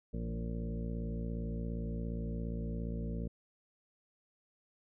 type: harmonic tone with a mistuned harmonic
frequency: 57.3 Hz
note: A#1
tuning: 29 cents flat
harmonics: 1 / 2 / 3 / 4 / 5 / 6 / 8 / 9 / 10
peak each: -38 / -44 / -41 / -43 / -53 / -52 / -48 / -58 / -54 dBFS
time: 0.13-3.28 s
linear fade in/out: 10 ms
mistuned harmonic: 3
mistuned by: -26 cents
effects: none